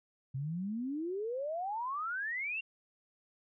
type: exponential sweep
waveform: sine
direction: up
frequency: 128.3 to 2794 Hz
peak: -34 dBFS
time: 0.34-2.61 s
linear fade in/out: 10 ms
effects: none